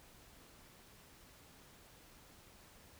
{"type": "silence", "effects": ["pink hiss -61 dBFS RMS until 2.99 s"]}